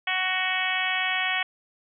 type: harmonic tone with a mistuned harmonic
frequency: 372 Hz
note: F#4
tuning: 9 cents sharp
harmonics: 2 / 3 / 4 / 5 / 6 / 7 / 8 / 9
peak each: -32 / -35 / -34 / -29 / -29 / -32 / -33 / -34 dBFS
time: 0.07-1.43 s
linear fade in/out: 5 ms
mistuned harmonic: 9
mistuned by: -26 cents
effects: none